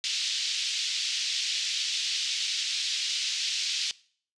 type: band-pass noise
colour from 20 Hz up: pink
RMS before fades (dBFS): -30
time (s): 0.04-3.91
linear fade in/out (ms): 0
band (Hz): 3000 to 5700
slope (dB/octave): 24
effects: noise-tail reverb RT60 0.5 s tail -21 dB re dry + resampled to 22050 Hz